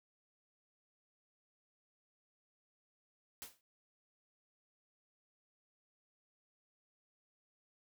white noise with exponential decay, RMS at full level -44 dBFS, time 3.42-3.61 s, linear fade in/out 0 ms, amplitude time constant 40 ms, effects none

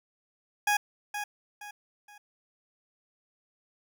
20% pulse tone with echo, 828 Hz, G#5, 5 cents flat, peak -18 dBFS, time 0.67-0.77 s, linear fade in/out 5 ms, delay 470 ms, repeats 3, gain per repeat -9 dB, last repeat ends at 2.18 s, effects none

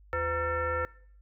sine tone with frequency modulation, 932.3 Hz, A#5, in tune, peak -27 dBFS, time 0.13-0.85 s, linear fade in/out 0 ms, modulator 426 Hz, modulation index 2, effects noise-tail reverb RT60 0.6 s tail -23 dB re dry + added 50 Hz sine -53 dBFS peak until 1.21 s

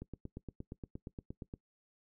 click train, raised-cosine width 3 ms, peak -30 dBFS, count 14, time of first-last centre 0.02-1.539 s, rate 8.56 Hz, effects noise-tail reverb RT60 0.1 s tail -20 dB re dry

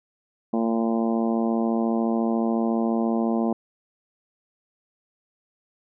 harmonic tone, 114.2 Hz, A#2, 35 cents flat, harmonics 2 / 3 / 4 / 5 / 6 / 7 / 8 / 9, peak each -22 / -28 / -32 / -33 / -32 / -35 / -40 / -39 dBFS, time 0.53-3.53 s, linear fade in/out 5 ms, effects none

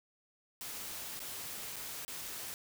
white noise with dropouts, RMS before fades -43 dBFS, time 0.61-2.54 s, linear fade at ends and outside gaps 0 ms, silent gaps 1.193-1.202 / 1.759-1.765 / 2.049-2.08 s, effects none

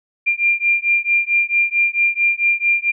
sine beating tone pair, 2388 / 2392.5 Hz, D7 / D7, +28 / +32 cents, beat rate 4.5 Hz, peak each -17 dBFS, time 0.26-2.92 s, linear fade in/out 20 ms, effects none

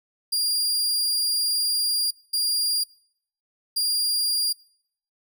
sawtooth tone bursts at uneven times, 4807 Hz, D8, 39 cents sharp, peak -18 dBFS, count 3, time 0.32-2.11 / 2.33-2.84 / 3.76-4.53 s, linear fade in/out 10 ms, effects noise-tail reverb RT60 0.7 s tail -26 dB re dry

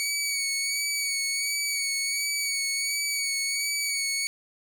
15% pulse tone with vibrato, 2248 Hz, C#7, 24 cents sharp, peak -19 dBFS, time 0-4.27 s, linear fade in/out 0 ms, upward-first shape sine, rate 1.4 Hz, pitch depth 30 cents each way, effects none

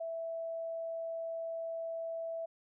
sine tone, 659.3 Hz, E5, in tune, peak -36 dBFS, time 0-2.46 s, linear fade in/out 10 ms, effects none

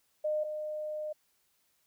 sine tone pair in turn, 610 / 610 Hz, D#5 / D#5, -34 / -34 cents, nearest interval unison, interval 0 cents, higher neither, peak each -28 / -34 dBFS, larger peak first, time 0.24-0.44 / 0.44-1.13 s, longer second, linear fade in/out 10 ms, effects white hiss -73 dBFS RMS until 1.86 s

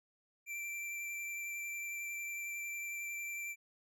square tone with vibrato, 2349 Hz, D7, in tune, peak -40 dBFS, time 0.46-3.56 s, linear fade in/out 50 ms, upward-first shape sine, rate 11 Hz, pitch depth 11 cents each way, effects none

